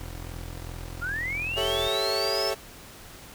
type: tone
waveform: 20% pulse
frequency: 42.58 Hz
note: F1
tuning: 43 cents flat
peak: -31 dBFS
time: 0.01-1.88 s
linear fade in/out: 0 ms
type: linear sweep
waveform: sine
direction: up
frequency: 1352 to 5360 Hz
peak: -28 dBFS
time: 1.01-2.51 s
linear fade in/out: 20 ms
type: chord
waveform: 35% pulse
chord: A dominant seventh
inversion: third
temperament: equal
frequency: 392 / 440 / 554.4 / 659.3 Hz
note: G4 / A4 / C#5 / E5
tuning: 0 / 0 / 0 / 0 cents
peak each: -30 dBFS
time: 1.56-2.55 s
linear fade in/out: 20 ms
effects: pink hiss -46 dBFS RMS until 3.34 s